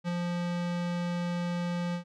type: tone with ADSR envelope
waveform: square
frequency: 174.61 Hz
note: F3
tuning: in tune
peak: -28 dBFS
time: 0.04-2.04 s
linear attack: 42 ms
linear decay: 12 ms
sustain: -2 dB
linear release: 98 ms
effects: low-pass 5000 Hz 12 dB/octave